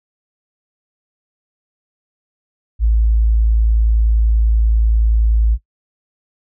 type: tone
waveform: sine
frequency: 55.2 Hz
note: A1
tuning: 6 cents sharp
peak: -10 dBFS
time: 2.79-5.58 s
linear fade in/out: 50 ms
effects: noise-tail reverb RT60 0.1 s tail -18 dB re dry